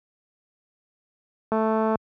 click train, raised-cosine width 1 ms, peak -11 dBFS, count 97, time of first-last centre 1.52-1.956 s, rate 220 Hz, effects high-pass 80 Hz 12 dB/octave

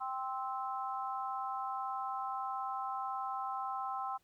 harmonic tone, 261.6 Hz, C4, in tune, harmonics 3 / 4 / 5, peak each -39 / -40 / -41 dBFS, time 0-4.18 s, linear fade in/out 20 ms, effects pink hiss -74 dBFS RMS until 4.23 s

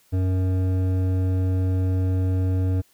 sine tone with hard clipping, 93 Hz, F#2, 9 cents sharp, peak -21 dBFS, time 0.12-2.82 s, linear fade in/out 20 ms, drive 11 dB, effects white hiss -60 dBFS RMS until 2.93 s

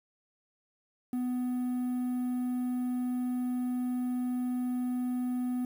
triangle tone, 249.2 Hz, B3, 16 cents sharp, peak -27 dBFS, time 1.13-5.65 s, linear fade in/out 2 ms, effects 9-bit

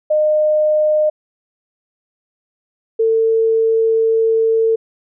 sine tone pair in turn, 611 / 448.8 Hz, D#5 / A4, -32 / +34 cents, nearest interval perfect fourth, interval 534 cents, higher first, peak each -11 dBFS, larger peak neither, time 0.1-1.1 / 2.99-4.76 s, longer second, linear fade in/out 10 ms, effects none

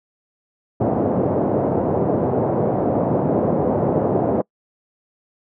white band-pass noise, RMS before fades -19 dBFS, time 0.8-4.42 s, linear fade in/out 10 ms, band 100 to 650 Hz, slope 24 dB/octave, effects noise-tail reverb RT60 0.1 s tail -26 dB re dry

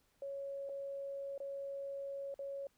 sine tone with dropouts, 554.4 Hz, C#5, in tune, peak -40 dBFS, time 0.22-2.67 s, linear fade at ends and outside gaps 2 ms, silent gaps 0.691-0.695 / 1.379-1.402 / 2.342-2.391 s, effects pink hiss -75 dBFS RMS until 2.77 s

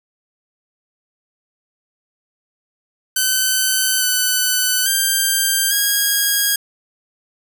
5% pulse tone with pitch steps, 1523 / 1502 / 1581 / 1638 Hz, F#6 / F#6 / G6 / G#6, +50 / +26 / +14 / -24 cents, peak -4 dBFS, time 3.16-6.56 s, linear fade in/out 5 ms, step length 850 ms, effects none

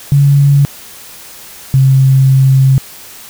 sine tone pair in turn, 141.2 / 133.61 Hz, C#3 / C3, +32 / +37 cents, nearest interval minor second, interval 95 cents, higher first, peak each -4 dBFS, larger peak neither, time 0.12-0.65 / 1.74-2.78 s, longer second, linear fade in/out 0 ms, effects white hiss -33 dBFS RMS until 3.29 s

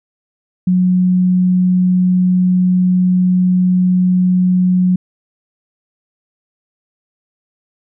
sine tone, 182.3 Hz, F#3, 25 cents flat, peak -9 dBFS, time 0.67-4.96 s, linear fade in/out 5 ms, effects none

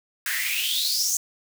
white noise with high-pass filter sweep, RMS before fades -25 dBFS, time 0.26-1.17 s, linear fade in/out 2 ms, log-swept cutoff 1600 to 6800 Hz, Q 7.6, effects none

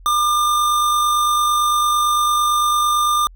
square tone with amplitude modulation, 1200 Hz, D6, 37 cents sharp, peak -14 dBFS, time 0.06-3.27 s, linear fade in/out 0 ms, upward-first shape sine, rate 48.9 Hz, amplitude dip 25%, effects added 43 Hz sine -39 dBFS peak until 3.35 s

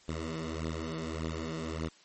10% pulse beating tone pair, 79.8 / 81.5 Hz, D#2 / E2, +44 / -19 cents, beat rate 1.7 Hz, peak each -28 / -30 dBFS, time 0.08-1.89 s, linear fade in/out 10 ms, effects white hiss -60 dBFS RMS until 2.04 s + MP3 32 kbps

